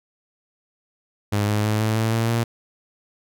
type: tone with pitch steps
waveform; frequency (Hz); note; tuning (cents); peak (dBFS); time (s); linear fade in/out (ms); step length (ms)
sawtooth; 103.2 / 105.25 / 107.33 / 109.46 / 111.63 / 113.85 / 116.11; G#2 / G#2 / A2 / A2 / A2 / A#2 / A#2; -10 / +24 / -43 / -9 / +25 / -40 / -6; -15; 1.32-2.44; 10; 160
effects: none